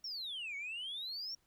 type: exponential two-way sweep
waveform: sine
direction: down then up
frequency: 5630 to 2200 to 5630 Hz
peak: -38 dBFS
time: 0.04-1.35 s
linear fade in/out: 5 ms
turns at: 0.56 s
effects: tanh soft clip ceiling -37 dBFS + pink hiss -75 dBFS RMS until 1.46 s